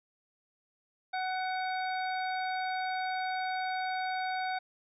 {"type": "harmonic tone", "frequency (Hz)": 746, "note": "F#5", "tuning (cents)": 14, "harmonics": [1, 2, 3, 5, 6], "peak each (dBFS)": [-32, -38, -42, -46, -48], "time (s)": [1.13, 4.59], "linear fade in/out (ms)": 10, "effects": []}